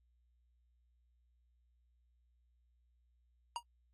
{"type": "tone with exponential decay", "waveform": "square", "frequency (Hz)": 949, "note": "A#5", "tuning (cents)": 31, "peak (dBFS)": -34, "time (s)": [3.56, 3.63], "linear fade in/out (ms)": 1, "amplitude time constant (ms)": 15, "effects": ["added 60 Hz sine -70 dBFS peak until 3.93 s", "AAC 32 kbps"]}